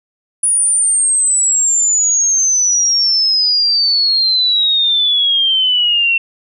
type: exponential sweep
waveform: sine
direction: down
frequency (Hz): 9790 to 2700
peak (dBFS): -10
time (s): 0.43-6.18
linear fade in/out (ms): 5
effects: none